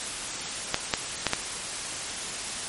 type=clicks; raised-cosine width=0.2 ms; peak=-4 dBFS; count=4; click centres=0.744 / 0.938 / 1.267 / 1.334 s; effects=white hiss -33 dBFS RMS until 2.68 s + MP3 48 kbps